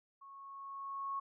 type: tone with level ramp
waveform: sine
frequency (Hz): 1100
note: C#6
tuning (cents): -14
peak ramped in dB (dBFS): -52 to -35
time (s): 0.21-1.2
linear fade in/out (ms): 10
effects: none